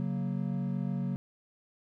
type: chord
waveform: triangle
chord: F# major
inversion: second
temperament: equal with one note detuned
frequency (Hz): 139.31 / 185 / 233.1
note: C#3 / F#3 / A#3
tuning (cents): +9 / 0 / 0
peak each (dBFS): -32 / -31 / -35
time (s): 0-1.16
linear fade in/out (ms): 0
effects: none